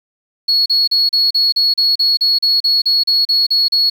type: tone bursts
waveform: sine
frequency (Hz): 4352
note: C#8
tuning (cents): -33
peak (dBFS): -9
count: 16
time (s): 0.48-3.9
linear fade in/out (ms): 10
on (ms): 180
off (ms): 36
effects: tanh soft clip ceiling -6 dBFS + 7-bit